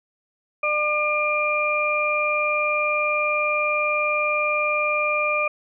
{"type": "harmonic tone", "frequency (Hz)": 600, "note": "D5", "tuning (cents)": 37, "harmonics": [1, 2, 4], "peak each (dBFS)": [-25, -25, -22], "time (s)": [0.63, 5.48], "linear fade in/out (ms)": 5, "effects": []}